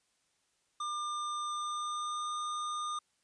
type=tone with pitch glide; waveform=square; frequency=1200 to 1215.3 Hz; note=D6 to D#6; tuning=+37 to -41 cents; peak=-35 dBFS; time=0.8-2.99 s; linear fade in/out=5 ms; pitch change=+22 cents; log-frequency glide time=1.45-2.33 s; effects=white hiss -75 dBFS RMS until 3.23 s + resampled to 22050 Hz